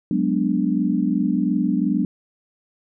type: chord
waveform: sine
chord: G# half-diminished seventh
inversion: third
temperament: equal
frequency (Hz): 185 / 207.7 / 246.9 / 293.7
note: F#3 / G#3 / B3 / D4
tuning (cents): 0 / 0 / 0 / 0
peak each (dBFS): -23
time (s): 0.11-2.05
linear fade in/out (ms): 2
effects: none